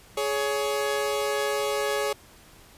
sawtooth tone pair together, 419.5 / 560 Hz, G#4 / C#5, +17 / +18 cents, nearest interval perfect fourth, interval 501 cents, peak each -23 / -24 dBFS, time 0.17-2.13 s, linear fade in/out 5 ms, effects pink hiss -52 dBFS RMS until 2.77 s + resampled to 32000 Hz

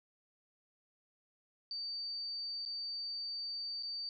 sine tone with dropouts, 4609 Hz, D8, 33 cents flat, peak -38 dBFS, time 1.71-4.09 s, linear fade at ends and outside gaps 1 ms, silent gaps 2.652-2.66 / 3.826-3.832 s, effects none

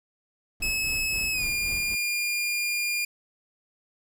brown noise with tremolo, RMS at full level -36 dBFS, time 0.6-1.95 s, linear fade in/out 5 ms, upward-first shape sine, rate 3.8 Hz, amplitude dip 55%
sawtooth tone with pitch glide, 2585 to 2412 Hz, E7 to D7, -34 to +46 cents, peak -22 dBFS, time 0.62-3.05 s, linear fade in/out 5 ms, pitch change -120 cents, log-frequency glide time 1.32-1.45 s
effects none

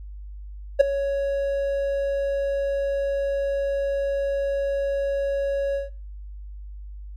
triangle tone with ADSR envelope, 556 Hz, C#5, 5 cents sharp, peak -5 dBFS, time 0.79-5.9 s, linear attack 18 ms, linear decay 8 ms, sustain -15 dB, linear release 150 ms, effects noise-tail reverb RT60 0.5 s tail -26 dB re dry + added 50 Hz sine -35 dBFS peak until 7.16 s

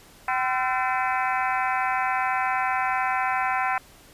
harmonic tone with a mistuned harmonic, 255.5 Hz, C4, 41 cents flat, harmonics 3 / 4 / 5 / 6 / 7 / 8 / 9 / 10, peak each -26 / -28 / -30 / -32 / -33 / -34 / -35 / -36 dBFS, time 0.28-3.78 s, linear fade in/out 2 ms, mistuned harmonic 5, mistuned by +98 cents, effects pink hiss -51 dBFS RMS until 4.13 s + resampled to 32000 Hz

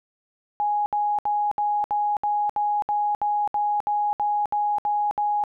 sine tone bursts, 830.6 Hz, G#5, in tune, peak -20 dBFS, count 15, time 0.6-5.438 s, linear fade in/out 0 ms, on 260 ms, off 67 ms, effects none

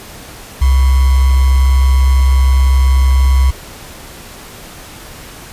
sine tone with sample-and-hold, 65.9 Hz, C2, 13 cents sharp, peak -6 dBFS, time 0.61-3.51 s, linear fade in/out 10 ms, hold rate 1050 Hz, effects pink hiss -33 dBFS RMS until 5.52 s + resampled to 32000 Hz

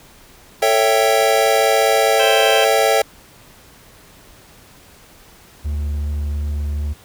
square chord, A dominant seventh, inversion none, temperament equal with one note detuned, 444.1 / 554.4 / 659.3 / 784 Hz, A4 / C#5 / E5 / G5, +16 / 0 / 0 / 0 cents, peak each -19 dBFS, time 0.62-3.02 s, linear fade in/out 5 ms
harmonic tone, 523.3 Hz, C5, in tune, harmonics 1 / 2 / 3 / 5 / 6, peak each -27 / -31 / -24 / -24 / -21 dBFS, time 2.19-2.65 s, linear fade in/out 10 ms
triangle tone with vibrato, 73.42 Hz, D2, in tune, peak -17 dBFS, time 5.64-6.94 s, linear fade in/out 20 ms, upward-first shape triangle, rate 2.7 Hz, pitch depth 9 cents each way
effects pink hiss -46 dBFS RMS until 7.04 s

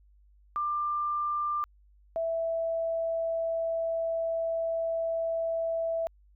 sine tone pair in turn, 1190 / 659.4 Hz, D6 / E5, +22 / 0 cents, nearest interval minor seventh, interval 1022 cents, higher first, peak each -27 dBFS, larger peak neither, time 0.56-1.64 / 2.16-6.07 s, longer second, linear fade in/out 0 ms, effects added 50 Hz sine -57 dBFS peak until 6.35 s

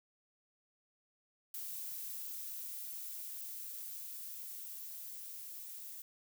violet noise with level ramp, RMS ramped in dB -43 to -48 dBFS, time 1.54-6.02 s, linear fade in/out 2 ms, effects none

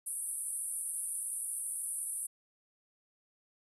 white band-pass noise, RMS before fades -38 dBFS, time 0.06-2.27 s, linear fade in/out 10 ms, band 8900 to 11000 Hz, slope 96 dB/octave, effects none

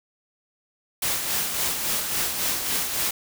white noise with tremolo, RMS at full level -24 dBFS, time 1.02-3.11 s, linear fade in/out 5 ms, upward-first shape sine, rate 3.6 Hz, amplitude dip 45%, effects none

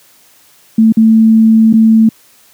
sine tone with dropouts, 222.3 Hz, A3, 18 cents sharp, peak -3 dBFS, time 0.78-2.09 s, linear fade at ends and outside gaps 5 ms, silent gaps 0.923-0.97 / 1.728-1.736 s, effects white hiss -46 dBFS RMS until 2.53 s + high-pass 100 Hz 12 dB/octave

